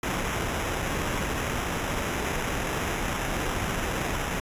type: noise with sample-and-hold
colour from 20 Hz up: pink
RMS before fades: -29 dBFS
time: 0.03-4.4 s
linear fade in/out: 2 ms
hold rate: 4410 Hz
effects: resampled to 32000 Hz